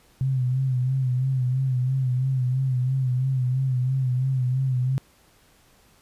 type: tone with vibrato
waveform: sine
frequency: 129.3 Hz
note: C3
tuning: 20 cents flat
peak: -20 dBFS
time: 0.21-4.98 s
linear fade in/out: 0 ms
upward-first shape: sine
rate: 3 Hz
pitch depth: 61 cents each way
effects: pink hiss -58 dBFS RMS until 6.01 s + resampled to 32000 Hz